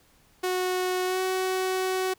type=tone with pitch glide; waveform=sawtooth; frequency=367.1 to 374.2 Hz; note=F#4 to F#4; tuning=-14 to +20 cents; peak=-21 dBFS; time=0.43-2.14 s; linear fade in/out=10 ms; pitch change=+34 cents; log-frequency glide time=1.05-1.2 s; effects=pink hiss -61 dBFS RMS until 2.18 s